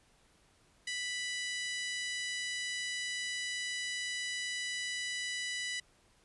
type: harmonic tone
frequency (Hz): 987.8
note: B5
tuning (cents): 0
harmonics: 2 / 3 / 4 / 5 / 6 / 7 / 8 / 9 / 10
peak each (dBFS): -38 / -42 / -44 / -46 / -48 / -49 / -50 / -51 / -52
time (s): 0.87-5.8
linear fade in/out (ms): 5
effects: pink hiss -67 dBFS RMS until 6.24 s + resampled to 24000 Hz